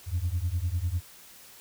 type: beating tone pair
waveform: sine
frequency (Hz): 82.41 / 92.41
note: E2 / F#2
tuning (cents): 0 / -2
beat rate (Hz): 10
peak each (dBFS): -28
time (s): 0.06-1.02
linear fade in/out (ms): 50
effects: tanh soft clip ceiling -21 dBFS + white hiss -51 dBFS RMS until 1.6 s